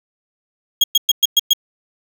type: tone bursts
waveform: 35% pulse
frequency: 3282 Hz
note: G#7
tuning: 21 cents flat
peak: -7 dBFS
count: 6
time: 0.81-1.534 s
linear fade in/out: 5 ms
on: 29 ms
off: 110 ms
effects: none